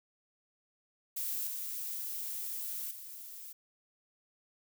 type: noise with level steps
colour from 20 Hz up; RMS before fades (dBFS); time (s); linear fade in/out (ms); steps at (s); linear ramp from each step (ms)
violet; -36 / -39 / -47; 1.16-3.53; 10; 1.47 / 2.91; 2
effects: none